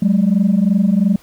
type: tone pair together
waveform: sine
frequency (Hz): 187.09 / 210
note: F#3 / G#3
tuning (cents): +19 / +19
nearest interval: major second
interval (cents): 200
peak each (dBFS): -12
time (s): 0.02-1.16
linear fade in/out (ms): 5
effects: tanh soft clip ceiling -7 dBFS + pink hiss -48 dBFS RMS until 1.22 s